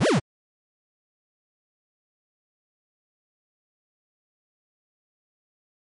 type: exponential two-way sweep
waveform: square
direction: up then down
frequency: 79.9 to 680 to 101 Hz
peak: -18 dBFS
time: 0-0.2 s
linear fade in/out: 20 ms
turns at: 0.07 s
effects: low-pass 9000 Hz 12 dB/octave + MP3 48 kbps